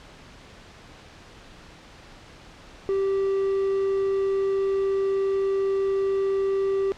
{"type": "tone with quantisation", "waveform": "triangle", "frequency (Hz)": 390, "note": "G4", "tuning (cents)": -9, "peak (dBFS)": -19, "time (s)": [2.89, 6.92], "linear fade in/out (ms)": 0, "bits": 8, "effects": ["pink hiss -47 dBFS RMS until 6.97 s", "low-pass 5000 Hz 12 dB/octave"]}